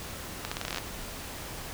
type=accelerating click train; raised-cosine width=0.2 ms; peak=-14 dBFS; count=12; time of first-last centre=0.45-0.783 s; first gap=65 ms; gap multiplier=0.83; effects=pink hiss -40 dBFS RMS until 1.73 s